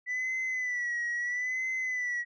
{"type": "tone with vibrato", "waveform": "sine", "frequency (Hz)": 1975.5, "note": "B6", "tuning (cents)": 0, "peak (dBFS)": -27, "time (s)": [0.06, 2.25], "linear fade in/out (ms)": 50, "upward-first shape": "sine", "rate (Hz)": 0.76, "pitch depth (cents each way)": 65, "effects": ["tanh soft clip ceiling -28 dBFS"]}